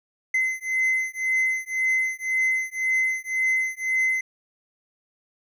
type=beating tone pair; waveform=triangle; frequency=2052 / 2053.9 Hz; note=C7 / C7; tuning=-34 / -33 cents; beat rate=1.9 Hz; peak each=-23 dBFS; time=0.34-4.21 s; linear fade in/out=5 ms; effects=none